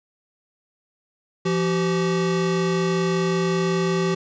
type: tone pair together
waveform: square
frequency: 171.1 / 384.1 Hz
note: F3 / G4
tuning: -35 / -35 cents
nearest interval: octave + major second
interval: 1400 cents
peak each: -23 dBFS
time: 1.45-4.15 s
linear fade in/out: 10 ms
effects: resampled to 16000 Hz

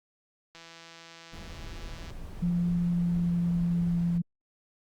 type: click train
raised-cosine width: 0.2 ms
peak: -31 dBFS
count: 259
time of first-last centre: 0.55-2.104 s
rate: 166 Hz
type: noise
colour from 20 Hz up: brown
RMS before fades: -41 dBFS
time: 1.32-4.19 s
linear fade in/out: 20 ms
type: tone with pitch glide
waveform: sine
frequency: 174 to 171.6 Hz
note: F3 to F3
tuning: -6 to -30 cents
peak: -24 dBFS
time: 2.42-4.22 s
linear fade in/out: 10 ms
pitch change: -24 cents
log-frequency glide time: 2.56-3.97 s
effects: Opus 48 kbps

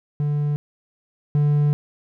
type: tone pair in turn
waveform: triangle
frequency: 146.83 / 146.83 Hz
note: D3 / D3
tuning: 0 / 0 cents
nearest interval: unison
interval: 0 cents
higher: neither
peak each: -17 / -13 dBFS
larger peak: second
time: 0.2-0.56 / 1.35-1.73 s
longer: second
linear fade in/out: 0 ms
effects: none

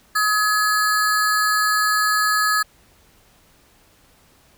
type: ring-modulated tone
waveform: square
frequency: 1480 Hz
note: F#6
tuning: in tune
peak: -14 dBFS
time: 0.15-2.63 s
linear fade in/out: 10 ms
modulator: 210 Hz
effects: pink hiss -55 dBFS RMS until 4.57 s

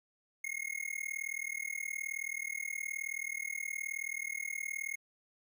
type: tone with amplitude modulation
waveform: square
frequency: 2158 Hz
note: C#7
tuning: 47 cents flat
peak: -33 dBFS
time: 0.44-4.96 s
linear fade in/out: 5 ms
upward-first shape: sine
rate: 38.9 Hz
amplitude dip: 100%
effects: none

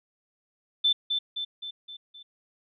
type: tone with echo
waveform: sine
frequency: 3534 Hz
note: A7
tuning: 7 cents sharp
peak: -19 dBFS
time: 0.84-0.93 s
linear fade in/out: 10 ms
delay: 260 ms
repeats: 5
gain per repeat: -5 dB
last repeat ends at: 2.23 s
effects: none

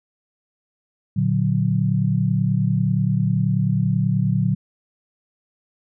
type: chord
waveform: sine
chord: Bb augmented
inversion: none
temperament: equal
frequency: 116.54 / 146.83 / 185 Hz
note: Bb2 / D3 / F#3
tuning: 0 / 0 / 0 cents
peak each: -21 dBFS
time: 1.16-4.55 s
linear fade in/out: 10 ms
effects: none

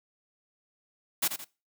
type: noise with echo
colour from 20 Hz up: white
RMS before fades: -26 dBFS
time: 1.22-1.28 s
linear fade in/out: 10 ms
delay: 83 ms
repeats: 2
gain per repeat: -8 dB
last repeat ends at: 1.446 s
effects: noise-tail reverb RT60 0.3 s tail -21 dB re dry + high-pass 200 Hz 12 dB/octave

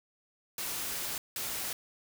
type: noise bursts at uneven times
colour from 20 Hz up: white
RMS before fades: -36 dBFS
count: 2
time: 0.58-1.18 / 1.36-1.73 s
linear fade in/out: 2 ms
effects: none

